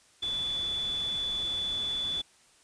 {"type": "tone in noise", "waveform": "sine", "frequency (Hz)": 3463, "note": "A7", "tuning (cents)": -28, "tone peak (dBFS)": -29, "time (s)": [0.22, 2.22], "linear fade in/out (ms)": 10, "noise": "pink", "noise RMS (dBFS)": -45, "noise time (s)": [0.22, 2.22], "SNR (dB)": 13, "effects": ["white hiss -61 dBFS RMS until 2.63 s", "resampled to 22050 Hz"]}